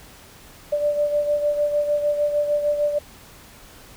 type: beating tone pair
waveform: sine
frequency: 587.3 / 593.9 Hz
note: D5 / D5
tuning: 0 / +19 cents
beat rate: 6.6 Hz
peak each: -19 / -27 dBFS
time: 0.72-2.99 s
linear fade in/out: 10 ms
effects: pink hiss -46 dBFS RMS until 3.96 s